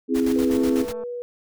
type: chord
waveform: sine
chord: C augmented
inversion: none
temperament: equal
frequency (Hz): 261.6 / 329.6 / 415.3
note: C4 / E4 / G#4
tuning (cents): 0 / 0 / 0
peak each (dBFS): -20 / -24 / -24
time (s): 0.08-0.86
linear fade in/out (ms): 50
type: noise with tremolo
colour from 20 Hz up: pink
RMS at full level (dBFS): -34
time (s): 0.14-0.93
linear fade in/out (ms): 20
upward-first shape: square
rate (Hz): 8.1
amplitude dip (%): 65
type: tone with pitch glide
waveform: sine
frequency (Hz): 489.5 to 485.6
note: B4 to B4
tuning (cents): -15 to -29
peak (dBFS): -28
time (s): 0.36-1.22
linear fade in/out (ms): 0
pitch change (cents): -14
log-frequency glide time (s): 0.58-1.02
type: click train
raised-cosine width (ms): 1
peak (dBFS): -28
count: 120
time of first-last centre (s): 0.5-1.036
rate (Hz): 222
effects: none